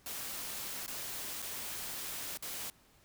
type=noise with dropouts; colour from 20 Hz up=white; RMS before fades=-41 dBFS; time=0.06-2.7 s; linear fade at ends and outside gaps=2 ms; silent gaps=0.863-0.878 / 1.42-1.424 / 2.374-2.424 s; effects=pink hiss -65 dBFS RMS until 3.04 s